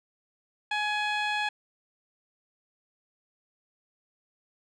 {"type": "tone with low-pass filter", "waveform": "15% pulse", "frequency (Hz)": 840, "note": "G#5", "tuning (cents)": 19, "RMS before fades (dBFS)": -29, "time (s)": [0.71, 1.49], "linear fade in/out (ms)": 5, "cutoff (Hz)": 4000, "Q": 0.85, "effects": []}